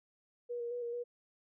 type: tone with pitch steps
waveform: sine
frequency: 481.9 / 472.7 / 486.2 / 472.3 / 482.4 Hz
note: B4 / A#4 / B4 / A#4 / B4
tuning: -43 / +24 / -27 / +23 / -41 cents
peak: -36 dBFS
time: 0.49-1.04 s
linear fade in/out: 20 ms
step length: 110 ms
effects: none